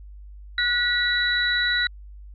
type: tone cluster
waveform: sine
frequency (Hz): 1460 / 1934 / 3922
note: F#6 / B6 / B7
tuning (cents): -24 / -37 / -13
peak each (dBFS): -24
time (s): 0.58-1.87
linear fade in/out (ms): 2
effects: added 50 Hz sine -39 dBFS peak until 2.34 s